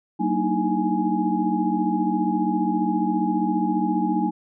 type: tone cluster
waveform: sine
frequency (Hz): 189.1 / 232.1 / 302.8 / 317.6 / 833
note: F#3 / A#3 / D#4 / D#4 / G#5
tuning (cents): +38 / -7 / -47 / +36 / +5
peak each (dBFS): -26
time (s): 0.19-4.31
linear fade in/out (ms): 20
effects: none